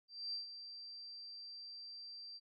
sine tone with ADSR envelope, 4699 Hz, D8, in tune, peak -38 dBFS, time 0.08-2.4 s, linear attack 250 ms, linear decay 130 ms, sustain -10 dB, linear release 35 ms, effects none

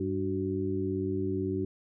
harmonic tone with a mistuned harmonic, 98 Hz, G2, in tune, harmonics 1 / 2 / 3 / 4, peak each -35 / -36 / -33 / -32 dBFS, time 0-1.65 s, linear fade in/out 5 ms, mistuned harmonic 4, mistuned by -81 cents, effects none

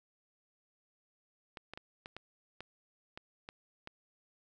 clicks, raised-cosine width 0.3 ms, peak -28 dBFS, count 9, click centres 1.572 / 1.736 / 1.775 / 2.059 / 2.166 / 2.606 / 3.175 / 3.489 / 3.874 s, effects none

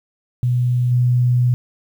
sine tone with level steps, 123.47 Hz, B2, in tune, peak -14 / -12 dBFS, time 0.43-1.54 s, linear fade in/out 0 ms, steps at 0.91 s, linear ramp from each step 10 ms, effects 8-bit

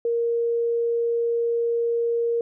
sine tone, 467.5 Hz, A#4, 5 cents sharp, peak -20 dBFS, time 0.05-2.41 s, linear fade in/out 2 ms, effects none

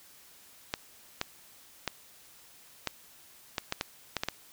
clicks, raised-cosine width 0.2 ms, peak -12 dBFS, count 10, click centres 0.739 / 1.214 / 1.877 / 2.873 / 3.582 / 3.724 / 3.811 / 4.167 / 4.235 / 4.286 s, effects white hiss -56 dBFS RMS until 4.52 s

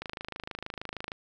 click train, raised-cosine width 0.3 ms, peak -20 dBFS, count 30, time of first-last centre 0.02-1.118 s, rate 26.4 Hz, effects none

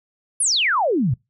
sine exponential sweep, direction down, 10810 to 110 Hz, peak -16 dBFS, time 0.4-1.14 s, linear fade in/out 5 ms, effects noise-tail reverb RT60 0.2 s tail -23 dB re dry

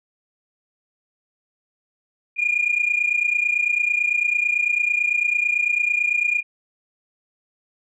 sine tone pair together, 2412 / 2441 Hz, D7 / D#7, +46 / -34 cents, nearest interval unison, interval 20 cents, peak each -20 dBFS, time 2.36-6.43 s, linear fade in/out 50 ms, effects tanh soft clip ceiling -11 dBFS

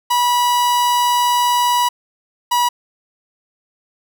45% pulse tone pair in turn, 975 / 970.6 Hz, B5 / B5, -23 / -30 cents, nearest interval unison, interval 7 cents, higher first, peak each -13 dBFS, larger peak neither, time 0.1-1.89 / 2.51-2.69 s, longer first, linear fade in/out 10 ms, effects none

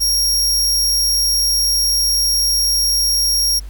sawtooth tone, 5588 Hz, F8, in tune, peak -11 dBFS, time 0-3.6 s, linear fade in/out 20 ms, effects added 50 Hz sine -28 dBFS peak until 3.69 s + pink hiss -48 dBFS RMS until 3.69 s

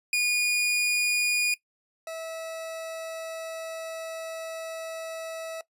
40% pulse tone pair in turn, 2447 / 650.4 Hz, D#7 / E5, -29 / -23 cents, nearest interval octave + major seventh, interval 2294 cents, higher first, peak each -21 / -33 dBFS, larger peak first, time 0.13-1.54 / 2.07-5.61 s, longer second, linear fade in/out 2 ms, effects noise-tail reverb RT60 0.1 s tail -19 dB re dry + resampled to 32000 Hz

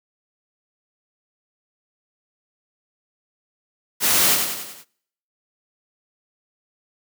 white noise with echo, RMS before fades -18 dBFS, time 4-4.38 s, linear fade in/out 50 ms, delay 94 ms, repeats 5, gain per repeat -5 dB, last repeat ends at 4.85 s, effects noise-tail reverb RT60 0.7 s tail -25 dB re dry + high-pass 100 Hz 12 dB/octave

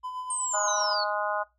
triangle tone with tremolo, 1009 Hz, B5, 37 cents sharp, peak -30 dBFS, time 0.03-0.95 s, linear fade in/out 20 ms, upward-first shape sine, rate 8 Hz, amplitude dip 45%
sine linear sweep, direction down, 8620 to 4287 Hz, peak -28 dBFS, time 0.3-1.04 s, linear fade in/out 5 ms
harmonic tone, 207.7 Hz, G#3, in tune, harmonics 3 / 4 / 5 / 6 / 7, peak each -31 / -32 / -33 / -34 / -34 dBFS, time 0.53-1.44 s, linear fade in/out 20 ms
sine tone with exponential decay, 3900 Hz, B7, 23 cents flat, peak -32 dBFS, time 0.68-1.14 s, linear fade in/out 1 ms, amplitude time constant 99 ms
effects noise-tail reverb RT60 0.2 s tail -18 dB re dry + added 60 Hz sine -70 dBFS peak until 1.58 s

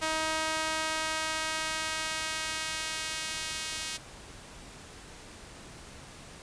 sawtooth tone with high-pass filter sweep, 315.9 Hz, D#4, 26 cents sharp, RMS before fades -33 dBFS, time 0.01-3.98 s, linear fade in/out 20 ms, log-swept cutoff 790 to 2900 Hz, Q 0.71, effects pink hiss -48 dBFS RMS until 6.42 s + resampled to 22050 Hz

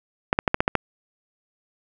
clicks, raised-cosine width 0.5 ms, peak -3 dBFS, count 7, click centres 0.329 / 0.389 / 0.478 / 0.544 / 0.605 / 0.679 / 0.753 s, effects none

